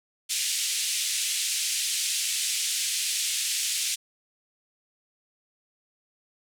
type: band-pass noise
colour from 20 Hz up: white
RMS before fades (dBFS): -28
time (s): 0.29-3.96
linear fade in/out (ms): 20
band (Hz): 2400 to 9600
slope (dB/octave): 24
effects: none